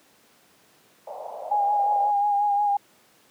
pink band-pass noise, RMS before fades -36 dBFS, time 1.07-2.11 s, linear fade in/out 5 ms, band 560 to 840 Hz, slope 48 dB/octave
sine tone with vibrato, 818 Hz, G#5, 26 cents flat, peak -19 dBFS, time 1.51-2.77 s, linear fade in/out 5 ms, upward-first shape sine, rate 5.6 Hz, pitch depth 30 cents each way
effects pink hiss -58 dBFS RMS until 3.3 s + high-pass 200 Hz 12 dB/octave

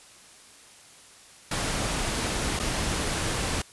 pink noise with dropouts, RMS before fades -28 dBFS, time 1.51-3.62 s, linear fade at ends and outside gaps 5 ms, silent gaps 2.592-2.597 s, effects white hiss -51 dBFS RMS until 3.72 s + resampled to 24000 Hz

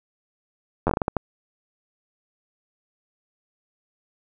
slowing click train, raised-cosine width 1 ms, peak -7 dBFS, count 9, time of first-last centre 0.87-1.167 s, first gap 10 ms, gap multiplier 1.36, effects none

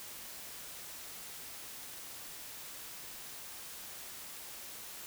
silence, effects white hiss -47 dBFS RMS until 5.06 s

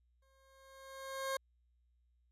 20% pulse tone with exponential growth, 536 Hz, C5, 42 cents sharp, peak -29 dBFS, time 0.22-1.37 s, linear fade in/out 5 ms, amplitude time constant 250 ms, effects added 60 Hz sine -70 dBFS peak until 2.31 s + resampled to 32000 Hz

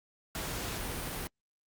pink noise, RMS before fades -37 dBFS, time 0.35-1.27 s, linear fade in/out 0 ms, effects Opus 48 kbps

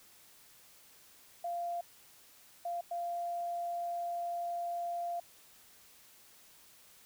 sine tone bursts at uneven times, 693 Hz, F5, 14 cents flat, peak -34 dBFS, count 3, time 1.44-1.81 / 2.65-2.81 / 2.91-5.2 s, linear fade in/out 5 ms, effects white hiss -60 dBFS RMS until 7.05 s

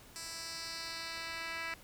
10% pulse tone with band-pass filter sweep, 329.6 Hz, E4, in tune, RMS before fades -42 dBFS, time 0.16-1.74 s, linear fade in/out 0 ms, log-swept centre 6900 to 2500 Hz, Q 1.7, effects pink hiss -57 dBFS RMS until 1.83 s

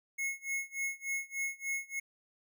square tone with tremolo, 2176 Hz, C#7, 33 cents flat, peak -32 dBFS, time 0.18-2 s, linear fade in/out 10 ms, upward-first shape sine, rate 3.4 Hz, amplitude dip 95%, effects none

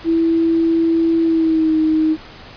sine tone with pitch glide, 329.6 to 314 Hz, E4 to D#4, 0 to +16 cents, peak -12 dBFS, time 0.04-2.17 s, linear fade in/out 50 ms, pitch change -84 cents, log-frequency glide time 1.22-1.77 s, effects pink hiss -38 dBFS RMS until 2.56 s + resampled to 11025 Hz

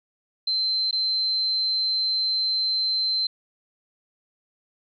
sine tone with dropouts, 4100 Hz, C8, 36 cents flat, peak -21 dBFS, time 0.47-3.27 s, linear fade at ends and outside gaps 5 ms, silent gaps 0.911-0.927 s, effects none

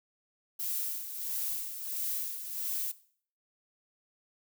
violet noise with tremolo, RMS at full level -33 dBFS, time 0.59-2.92 s, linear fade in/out 10 ms, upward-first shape sine, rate 1.5 Hz, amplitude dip 60%, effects noise-tail reverb RT60 0.5 s tail -17 dB re dry

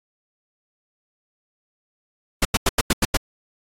pink noise bursts, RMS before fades -17 dBFS, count 7, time 2.42-3.171 s, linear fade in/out 5 ms, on 31 ms, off 89 ms, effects low-pass 12000 Hz 12 dB/octave + AAC 48 kbps

